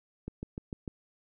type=click train; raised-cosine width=3 ms; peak=-24 dBFS; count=5; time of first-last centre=0.28-0.878 s; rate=6.69 Hz; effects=none